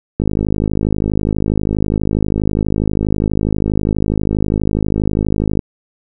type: click train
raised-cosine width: 3 ms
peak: -3 dBFS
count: 283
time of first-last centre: 0.2-5.592 s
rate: 52.3 Hz
effects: none